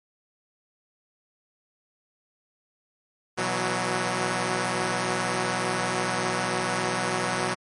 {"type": "chord", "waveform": "5% pulse", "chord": "B suspended fourth", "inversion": "none", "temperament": "equal with one note detuned", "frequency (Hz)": [122.19, 164.81, 185], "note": ["B2", "E3", "F#3"], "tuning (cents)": [-18, 0, 0], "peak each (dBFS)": [-18, -21, -16], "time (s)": [3.37, 7.55], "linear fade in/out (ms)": 20, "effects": ["MP3 48 kbps"]}